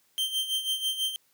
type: tone with tremolo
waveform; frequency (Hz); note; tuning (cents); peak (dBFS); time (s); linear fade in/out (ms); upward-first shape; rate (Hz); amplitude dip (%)
45% pulse; 3138; G7; +1; -24; 0.18-1.16; 0; sine; 6.1; 70
effects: white hiss -67 dBFS RMS until 1.33 s + high-pass 80 Hz 12 dB/octave